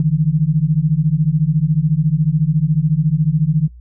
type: beating tone pair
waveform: sine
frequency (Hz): 147.3 / 161.3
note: D3 / E3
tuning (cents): +6 / -37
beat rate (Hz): 14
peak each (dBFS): -15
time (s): 0-3.68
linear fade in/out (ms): 2
effects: noise-tail reverb RT60 0.1 s tail -22 dB re dry + added 60 Hz sine -36 dBFS peak until 3.8 s